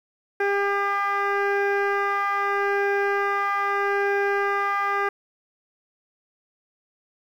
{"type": "tone with frequency modulation", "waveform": "sine", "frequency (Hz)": 401.4, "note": "G4", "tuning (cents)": 41, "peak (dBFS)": -19, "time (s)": [0.4, 5.09], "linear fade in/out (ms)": 5, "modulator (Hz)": 401, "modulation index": 3.8, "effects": ["tanh soft clip ceiling -17 dBFS", "9-bit"]}